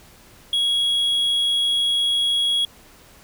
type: tone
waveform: triangle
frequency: 3322 Hz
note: G#7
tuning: in tune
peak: -16 dBFS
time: 0.53-2.65 s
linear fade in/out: 2 ms
effects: pink hiss -49 dBFS RMS until 3.23 s